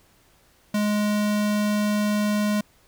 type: tone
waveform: square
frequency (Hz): 208.8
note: G#3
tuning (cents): +10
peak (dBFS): -21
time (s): 0.74-2.61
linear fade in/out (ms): 5
effects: pink hiss -59 dBFS RMS until 2.87 s